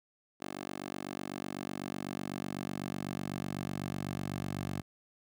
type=tone with high-pass filter sweep; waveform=10% pulse; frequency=48 Hz; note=G1; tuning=36 cents flat; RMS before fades=-39 dBFS; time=0.4-4.82 s; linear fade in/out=20 ms; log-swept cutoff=340 to 110 Hz; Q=1.2; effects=none